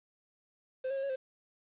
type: tone with pitch steps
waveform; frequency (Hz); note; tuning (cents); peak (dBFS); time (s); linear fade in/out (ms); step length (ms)
triangle; 519 / 545 / 540 / 554 / 523; C5 / C#5 / C#5 / C#5 / C5; -14 / -29 / -45 / -1 / -1; -30; 0.84-1.16; 10; 64
effects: resampled to 8000 Hz + 10-bit